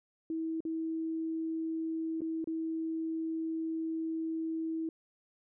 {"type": "tone with dropouts", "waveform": "sine", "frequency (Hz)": 323.3, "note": "E4", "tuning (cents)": -34, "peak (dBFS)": -32, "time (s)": [0.3, 4.89], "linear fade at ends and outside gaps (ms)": 2, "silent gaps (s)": [[0.605, 0.651], [2.207, 2.217], [2.443, 2.473]], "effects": []}